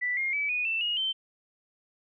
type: tone with pitch steps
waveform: sine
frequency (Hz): 1975.5 / 2130 / 2296 / 2475 / 2668 / 2876 / 3100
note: B6 / C7 / D7 / D#7 / E7 / F#7 / G7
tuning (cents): 0 / +30 / -40 / -10 / +20 / -50 / -20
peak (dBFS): -26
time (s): 0.01-1.13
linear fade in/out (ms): 20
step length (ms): 160
effects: none